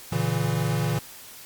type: chord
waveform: square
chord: A# diminished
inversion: none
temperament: equal with one note detuned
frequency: 116.54 / 141.01 / 164.81 Hz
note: A#2 / C#3 / E3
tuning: 0 / +30 / 0 cents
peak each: -28 dBFS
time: 0.12-0.99 s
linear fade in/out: 5 ms
effects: white hiss -44 dBFS RMS until 1.45 s + Opus 48 kbps